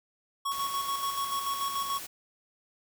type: tone with tremolo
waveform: square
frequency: 1108.7 Hz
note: C#6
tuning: in tune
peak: -29 dBFS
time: 0.45-1.99 s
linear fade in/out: 10 ms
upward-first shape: square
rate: 6.9 Hz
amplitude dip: 45%
type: noise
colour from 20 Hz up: white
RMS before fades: -41 dBFS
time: 0.51-2.07 s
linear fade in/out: 10 ms
effects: none